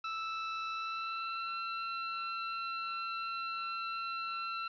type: tone with pitch glide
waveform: sawtooth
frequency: 1318.5 to 1349.3 Hz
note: E6 to E6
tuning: 0 to +40 cents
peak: -32 dBFS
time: 0.04-4.68 s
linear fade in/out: 5 ms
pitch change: +40 cents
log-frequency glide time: 0.72-1.5 s
effects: resampled to 11025 Hz + 10-bit